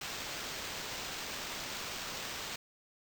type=noise with sample-and-hold; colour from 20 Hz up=white; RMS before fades=-41 dBFS; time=0.01-2.56 s; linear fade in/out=5 ms; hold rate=11025 Hz; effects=none